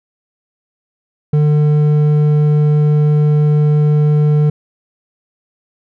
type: tone with hard clipping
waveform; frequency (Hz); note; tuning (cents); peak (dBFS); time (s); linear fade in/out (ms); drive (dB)
sine; 149.5; D3; +31; -10; 1.33-4.5; 5; 6
effects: none